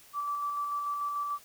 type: tone with tremolo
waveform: sine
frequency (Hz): 1160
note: D6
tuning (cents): -22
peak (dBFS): -29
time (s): 0.13-1.39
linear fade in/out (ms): 50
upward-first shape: square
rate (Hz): 6.8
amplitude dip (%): 25
effects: white hiss -56 dBFS RMS until 1.44 s